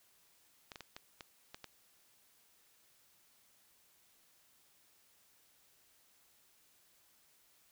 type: clicks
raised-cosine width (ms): 0.2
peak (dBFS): -29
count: 7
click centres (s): 0.718 / 0.758 / 0.807 / 0.965 / 1.208 / 1.545 / 1.643
effects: white hiss -69 dBFS RMS until 7.71 s